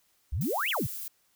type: exponential two-way sweep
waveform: sine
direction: up then down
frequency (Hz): 56.5 to 3463 to 88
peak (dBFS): -27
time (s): 0.32-0.87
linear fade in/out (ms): 10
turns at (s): 0.7
type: noise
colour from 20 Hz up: violet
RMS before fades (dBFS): -38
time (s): 0.41-1.08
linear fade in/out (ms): 2
effects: white hiss -69 dBFS RMS until 1.35 s